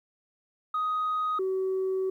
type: tone pair in turn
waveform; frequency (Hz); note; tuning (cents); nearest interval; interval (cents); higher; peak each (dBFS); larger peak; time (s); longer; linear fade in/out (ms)
sine; 1251 / 378.6; D#6 / F#4; +9 / +40; octave + major sixth; 2069; first; -24; neither; 0.74-1.39 / 1.39-2.1; second; 5
effects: tanh soft clip ceiling -23 dBFS + 11-bit